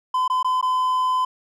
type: tone with dropouts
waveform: triangle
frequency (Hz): 1018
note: C6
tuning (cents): -48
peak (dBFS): -16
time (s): 0.14-1.25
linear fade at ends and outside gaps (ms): 5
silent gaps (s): 0.279-0.299 / 0.429-0.445 / 0.613-0.626
effects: none